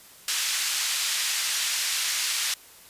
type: band-pass noise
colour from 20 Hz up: white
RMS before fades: -27 dBFS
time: 0.28-2.54 s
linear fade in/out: 2 ms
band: 1800 to 7200 Hz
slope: 12 dB/octave
effects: white hiss -50 dBFS RMS until 2.89 s + resampled to 32000 Hz